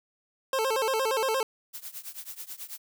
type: tone with vibrato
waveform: 25% pulse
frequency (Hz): 484.2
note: B4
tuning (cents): -34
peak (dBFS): -21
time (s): 0.53-1.43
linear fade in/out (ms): 2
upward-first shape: square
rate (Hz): 8.6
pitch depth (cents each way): 160
type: noise with tremolo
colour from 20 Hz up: blue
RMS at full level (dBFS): -37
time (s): 1.73-2.78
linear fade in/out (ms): 20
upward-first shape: triangle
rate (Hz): 9.2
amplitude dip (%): 95
effects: none

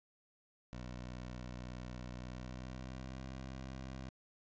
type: tone with pitch glide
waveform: 15% pulse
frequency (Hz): 61.74 to 65.37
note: B1 to C2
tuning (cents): 0 to -1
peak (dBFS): -38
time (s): 0.73-4.09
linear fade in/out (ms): 0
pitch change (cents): +99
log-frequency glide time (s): 2.17-3.27
effects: resampled to 16000 Hz

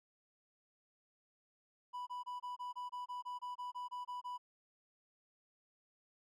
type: tone bursts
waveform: triangle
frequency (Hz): 987.8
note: B5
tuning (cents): 0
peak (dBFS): -39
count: 15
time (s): 1.93-4.38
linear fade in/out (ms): 20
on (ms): 140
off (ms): 25
effects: none

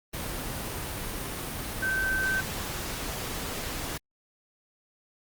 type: tone in noise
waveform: sine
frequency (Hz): 1544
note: G6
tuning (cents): -27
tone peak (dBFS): -25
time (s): 1.82-2.41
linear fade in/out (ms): 10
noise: pink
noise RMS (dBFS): -34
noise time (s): 0.13-3.98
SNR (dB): +6
effects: Opus 32 kbps

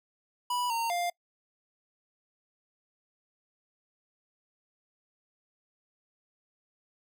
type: tone with pitch steps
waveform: square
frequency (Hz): 982 / 920 / 700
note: B5 / A#5 / F5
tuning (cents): -10 / -23 / +4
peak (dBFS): -29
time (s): 0.5-1.1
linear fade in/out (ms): 5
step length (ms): 200
effects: noise-tail reverb RT60 0.1 s tail -25 dB re dry

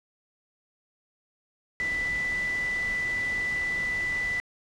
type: tone in noise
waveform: sine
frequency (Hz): 1985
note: B6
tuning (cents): +8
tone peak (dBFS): -26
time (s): 1.8-4.4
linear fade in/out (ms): 0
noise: pink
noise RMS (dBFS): -40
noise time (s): 1.8-4.4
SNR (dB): +11
effects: low-pass 7000 Hz 12 dB/octave

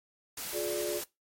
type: noise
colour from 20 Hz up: white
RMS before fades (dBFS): -38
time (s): 0.37-1.04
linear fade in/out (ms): 5
type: chord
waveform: sine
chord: D diminished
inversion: first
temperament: just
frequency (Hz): 352.4 / 422.9 / 587.3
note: F4 / Ab4 / D5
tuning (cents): +16 / +31 / 0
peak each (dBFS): -35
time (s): 0.52-1.02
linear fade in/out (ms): 50
effects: noise-tail reverb RT60 0.2 s tail -21 dB re dry + MP3 64 kbps

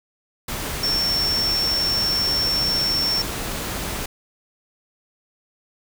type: tone in noise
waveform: sine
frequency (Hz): 5440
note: F8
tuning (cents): -46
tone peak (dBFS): -19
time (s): 0.83-3.22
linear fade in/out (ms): 5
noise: pink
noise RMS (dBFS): -28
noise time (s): 0.48-4.06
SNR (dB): +6
effects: none

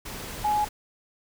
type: tone in noise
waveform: sine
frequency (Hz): 840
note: G#5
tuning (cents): +19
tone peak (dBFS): -21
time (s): 0.44-0.65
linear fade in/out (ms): 10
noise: pink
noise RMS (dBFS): -37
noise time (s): 0.05-0.69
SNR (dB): +13
effects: none

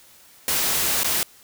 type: noise with dropouts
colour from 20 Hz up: white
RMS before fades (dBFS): -22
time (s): 0.48-1.23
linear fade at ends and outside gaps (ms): 0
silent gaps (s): 1.033-1.045
effects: white hiss -51 dBFS RMS until 1.43 s

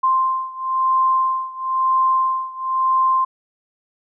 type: beating tone pair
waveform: sine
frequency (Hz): 1046.5 / 1047.5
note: C6 / C6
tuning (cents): 0 / +2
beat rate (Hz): 1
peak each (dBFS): -18 / -20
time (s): 0.03-3.25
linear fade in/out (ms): 10
effects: none

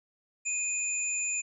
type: tone pair together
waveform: sine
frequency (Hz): 2489 / 7087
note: D#7 / A8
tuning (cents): 0 / +12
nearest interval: octave + tritone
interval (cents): 1812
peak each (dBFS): -33 / -30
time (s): 0.45-1.42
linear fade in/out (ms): 20
effects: none

